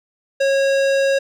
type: tone with hard clipping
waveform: sine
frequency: 547 Hz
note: C#5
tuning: 23 cents flat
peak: -16 dBFS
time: 0.4-1.19 s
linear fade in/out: 10 ms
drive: 17 dB
effects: none